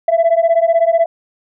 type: beating tone pair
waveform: sine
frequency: 659.3 / 675.3 Hz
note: E5 / E5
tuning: 0 / +42 cents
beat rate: 16 Hz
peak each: -11 dBFS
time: 0.08-1.06 s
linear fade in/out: 5 ms
effects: tanh soft clip ceiling -6 dBFS